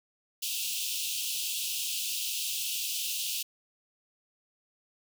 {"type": "high-pass noise", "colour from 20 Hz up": "pink", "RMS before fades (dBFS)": -33, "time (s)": [0.42, 3.43], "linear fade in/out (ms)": 10, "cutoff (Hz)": 2600, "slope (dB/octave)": 96, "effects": []}